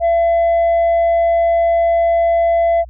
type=tone; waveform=sine; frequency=675 Hz; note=E5; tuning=41 cents sharp; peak=-8 dBFS; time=0-2.85 s; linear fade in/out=50 ms; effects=tanh soft clip ceiling -10 dBFS + added 60 Hz sine -33 dBFS peak until 2.89 s